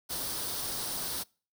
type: noise with comb filter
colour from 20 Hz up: white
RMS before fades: -35 dBFS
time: 0.09-1.24 s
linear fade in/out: 20 ms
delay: 0.21 ms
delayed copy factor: +0.55
effects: noise-tail reverb RT60 0.4 s tail -26 dB re dry